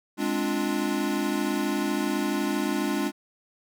square chord, D half-diminished seventh, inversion second, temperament equal, 207.7 / 261.6 / 293.7 / 349.2 Hz, Ab3 / C4 / D4 / F4, 0 / 0 / 0 / 0 cents, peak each -31 / -33 / -29 / -32 dBFS, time 0.17-3.12 s, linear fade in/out 50 ms, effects none

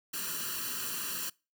white noise with comb filter, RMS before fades -36 dBFS, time 0.13-1.3 s, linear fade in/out 10 ms, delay 0.69 ms, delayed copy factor +0.85, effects noise-tail reverb RT60 0.3 s tail -25 dB re dry + high-pass 150 Hz 12 dB/octave

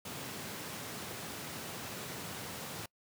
pink high-pass noise, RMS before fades -43 dBFS, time 0.05-2.86 s, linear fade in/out 5 ms, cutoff 100 Hz, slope 24 dB/octave, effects noise-tail reverb RT60 0.1 s tail -25 dB re dry

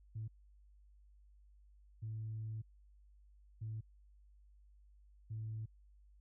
sine tone bursts at uneven times, 110 Hz, A2, in tune, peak -39 dBFS, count 4, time 0.15-0.28 / 2.02-2.62 / 3.61-3.81 / 5.3-5.66 s, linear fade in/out 10 ms, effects tanh soft clip ceiling -36 dBFS + added 50 Hz sine -61 dBFS peak until 6.2 s

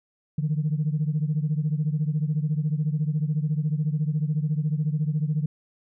sine beating tone pair, 148.4 / 162.4 Hz, D3 / E3, +18 / -26 cents, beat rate 14 Hz, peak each -23 / -26 dBFS, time 0.38-5.46 s, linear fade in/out 5 ms, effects tanh soft clip ceiling -16 dBFS

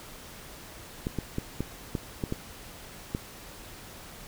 clicks, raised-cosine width 3 ms, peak -16 dBFS, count 8, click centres 1.069 / 1.187 / 1.384 / 1.606 / 1.952 / 2.238 / 2.324 / 3.149 s, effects pink hiss -46 dBFS RMS until 4.27 s

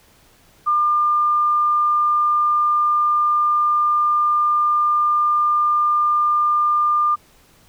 sine tone, 1200 Hz, D6, 37 cents sharp, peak -14 dBFS, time 0.66-7.16 s, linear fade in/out 20 ms, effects pink hiss -53 dBFS RMS until 7.68 s

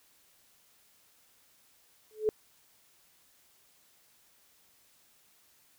sine tone with exponential growth, 430.8 Hz, A4, 37 cents flat, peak -20 dBFS, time 2.11-2.29 s, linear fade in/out 0 ms, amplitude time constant 37 ms, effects white hiss -65 dBFS RMS until 5.78 s

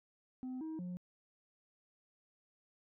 sine tone with pitch steps, 255.9 / 317.5 / 179.1 Hz, C4 / D#4 / F3, -38 / +35 / +44 cents, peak -37 dBFS, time 0.43-0.97 s, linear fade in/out 0 ms, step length 180 ms, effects tanh soft clip ceiling -39 dBFS

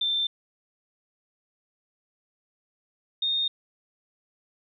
sine tone pair in turn, 3565 / 3680 Hz, A7 / A#7, +22 / -23 cents, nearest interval minor second, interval 55 cents, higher second, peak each -23 dBFS, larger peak neither, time 0.01-0.27 / 3.22-3.48 s, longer neither, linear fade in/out 5 ms, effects none

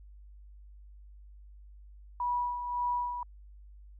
sine tone with tremolo, 975 Hz, B5, 23 cents flat, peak -27 dBFS, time 2.2-3.23 s, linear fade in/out 2 ms, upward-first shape sine, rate 1.8 Hz, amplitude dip 55%, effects added 50 Hz sine -49 dBFS peak until 3.99 s

